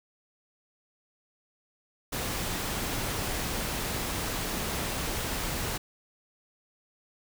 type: noise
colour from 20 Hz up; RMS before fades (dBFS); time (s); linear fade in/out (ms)
pink; -32; 2.12-5.78; 10
effects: none